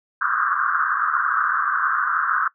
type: band-pass noise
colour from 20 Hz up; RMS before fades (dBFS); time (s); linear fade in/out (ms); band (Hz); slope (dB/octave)
pink; -21; 0.21-2.48; 5; 1100 to 1600; 96
effects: noise-tail reverb RT60 0.1 s tail -19 dB re dry